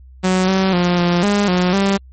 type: tone with pitch steps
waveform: sawtooth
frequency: 185.6 / 190.4 / 176.8 / 174.6 / 204 / 180.3 / 196.9 Hz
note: F#3 / F#3 / F3 / F3 / G#3 / F#3 / G3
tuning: +6 / +50 / +22 / 0 / -31 / -45 / +8 cents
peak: -9 dBFS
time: 0.23-1.98 s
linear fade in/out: 20 ms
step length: 250 ms
effects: added 64 Hz sine -38 dBFS peak until 2.12 s + MP3 32 kbps